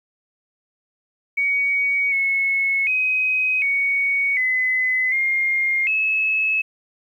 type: tone with pitch steps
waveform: sine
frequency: 2248 / 2192 / 2522 / 2233 / 2024 / 2123 / 2589 Hz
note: C#7 / C#7 / D#7 / C#7 / B6 / C7 / E7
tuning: +24 / -20 / +23 / +12 / +42 / +25 / -32 cents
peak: -17 dBFS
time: 1.37-6.62 s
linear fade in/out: 10 ms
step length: 750 ms
effects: 9-bit